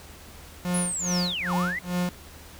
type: tone with tremolo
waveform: 45% pulse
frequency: 178.3 Hz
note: F3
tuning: 36 cents sharp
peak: -23 dBFS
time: 0.65-2.09 s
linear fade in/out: 0 ms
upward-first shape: sine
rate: 2.4 Hz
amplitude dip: 100%
type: linear two-way sweep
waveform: sine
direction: down then up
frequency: 10440 to 777 to 2074 Hz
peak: -27 dBFS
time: 0.74-1.79 s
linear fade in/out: 5 ms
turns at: 1.54 s
effects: added 77 Hz sine -48 dBFS peak until 2.59 s + pink hiss -47 dBFS RMS until 2.59 s